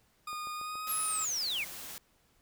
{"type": "tone with pitch glide", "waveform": "40% pulse", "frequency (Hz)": [1225, 1270.4], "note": ["D#6", "D#6"], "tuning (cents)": [-27, 36], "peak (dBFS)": -36, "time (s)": [0.27, 1.25], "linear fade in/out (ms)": 5, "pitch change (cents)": 63, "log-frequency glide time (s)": [0.53, 0.99]}
{"type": "click train", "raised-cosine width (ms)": 1, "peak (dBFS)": -37, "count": 4, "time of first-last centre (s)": [0.33, 0.755], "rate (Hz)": 7.06}
{"type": "noise", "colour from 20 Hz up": "white", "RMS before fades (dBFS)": -44, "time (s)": [0.87, 1.98], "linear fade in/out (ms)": 0}
{"type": "linear sweep", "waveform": "sine", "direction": "down", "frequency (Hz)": [11750, 1996], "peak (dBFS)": -31, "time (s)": [0.88, 1.65], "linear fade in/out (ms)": 20}
{"effects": ["pink hiss -69 dBFS RMS until 2.41 s"]}